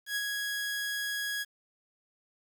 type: tone with ADSR envelope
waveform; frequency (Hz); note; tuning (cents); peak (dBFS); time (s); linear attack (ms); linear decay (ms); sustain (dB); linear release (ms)
sawtooth; 1661.2; G#6; 0; -25; 0.06-1.45; 100; 42; -3; 32
effects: 9-bit